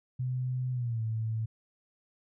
sine tone with pitch glide, 127.1 to 111.29 Hz, C3 to A2, -50 to +20 cents, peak -29 dBFS, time 0.19-1.46 s, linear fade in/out 10 ms, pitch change -230 cents, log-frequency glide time 0.72-1.02 s, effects none

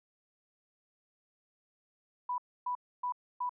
sine tone bursts, 987.8 Hz, B5, in tune, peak -31 dBFS, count 4, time 2.29-3.494 s, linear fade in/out 5 ms, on 91 ms, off 280 ms, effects none

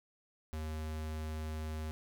square tone, 78 Hz, D#2, 5 cents sharp, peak -38 dBFS, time 0.53-1.91 s, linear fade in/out 0 ms, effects none

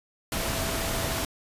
sine tone in noise, 659.3 Hz, E5, in tune, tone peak -37 dBFS, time 0.32-1.25 s, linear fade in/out 2 ms, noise pink, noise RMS -29 dBFS, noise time 0.32-1.25 s, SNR -11 dB, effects resampled to 32000 Hz

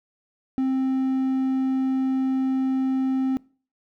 triangle tone, 263.3 Hz, C4, 11 cents sharp, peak -18 dBFS, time 0.58-3.37 s, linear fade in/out 0 ms, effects noise-tail reverb RT60 0.4 s tail -23 dB re dry

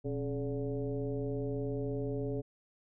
sine tone with frequency modulation, 273.6 Hz, C#4, 23 cents flat, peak -32 dBFS, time 0.04-2.42 s, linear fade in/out 20 ms, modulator 151 Hz, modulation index 1.6, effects none

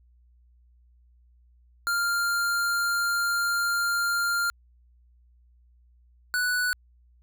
square tone pair in turn, 1396.9 / 1480 Hz, F6 / F#6, 0 / 0 cents, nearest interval minor second, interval 100 cents, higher second, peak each -24 dBFS, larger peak neither, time 1.87-4.5 / 6.34-6.73 s, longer first, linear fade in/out 0 ms, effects added 60 Hz sine -56 dBFS peak until 7.22 s

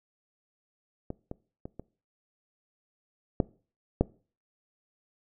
clicks, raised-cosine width 2 ms, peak -21 / -23 / -25 / -26 / -9 / -8 dBFS, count 6, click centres 1.104 / 1.314 / 1.655 / 1.796 / 3.402 / 4.01 s, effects noise-tail reverb RT60 0.4 s tail -22 dB re dry

